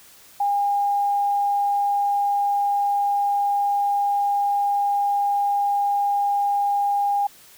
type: tone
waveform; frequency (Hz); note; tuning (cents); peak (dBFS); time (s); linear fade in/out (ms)
sine; 810; G#5; -43; -18; 0.4-7.27; 5
effects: white hiss -49 dBFS RMS until 7.57 s